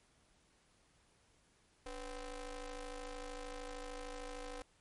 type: ring-modulated tone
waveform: sawtooth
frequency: 261.6 Hz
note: C4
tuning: in tune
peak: -37 dBFS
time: 1.86-4.62 s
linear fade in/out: 2 ms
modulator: 235 Hz
effects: pink hiss -71 dBFS RMS until 4.8 s + MP3 48 kbps